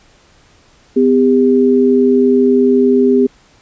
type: tone pair together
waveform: sine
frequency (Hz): 252.9 / 401.2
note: B3 / G4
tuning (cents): +41 / +40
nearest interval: minor sixth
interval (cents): 799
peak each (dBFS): -10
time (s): 0.96-3.27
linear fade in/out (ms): 10
effects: pink hiss -49 dBFS RMS until 3.61 s + resampled to 16000 Hz